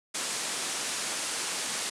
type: low-pass noise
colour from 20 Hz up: white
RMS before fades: -33 dBFS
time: 0.14-1.9 s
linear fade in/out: 10 ms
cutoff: 9800 Hz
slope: 48 dB/octave
effects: high-pass 200 Hz 12 dB/octave